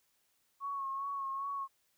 sine tone with vibrato, 1100 Hz, C#6, 14 cents flat, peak -35 dBFS, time 0.6-1.68 s, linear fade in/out 50 ms, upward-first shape sine, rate 2.5 Hz, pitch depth 34 cents each way, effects white hiss -75 dBFS RMS until 1.97 s

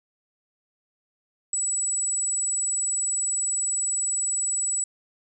sine tone, 7870 Hz, B8, 7 cents flat, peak -23 dBFS, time 1.53-4.84 s, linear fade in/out 2 ms, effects none

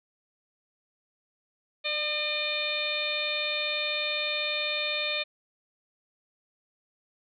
harmonic tone with a mistuned harmonic, 604 Hz, D5, 48 cents sharp, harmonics 1 / 2 / 3 / 4 / 5 / 6 / 7, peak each -35 / -42 / -40 / -31 / -40 / -32 / -37 dBFS, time 1.84-5.24 s, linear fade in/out 20 ms, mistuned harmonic 1, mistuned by -18 cents, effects none

